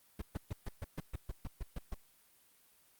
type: noise bursts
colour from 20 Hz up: brown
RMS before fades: -38 dBFS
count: 12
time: 0.19-1.944 s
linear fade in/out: 5 ms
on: 27 ms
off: 130 ms
effects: white hiss -67 dBFS RMS until 2.99 s + Opus 32 kbps